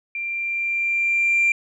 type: tone with level ramp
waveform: sine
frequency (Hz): 2372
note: D7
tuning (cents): +17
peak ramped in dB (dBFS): -25 to -13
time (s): 0.15-1.52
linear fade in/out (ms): 2
effects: tanh soft clip ceiling -12 dBFS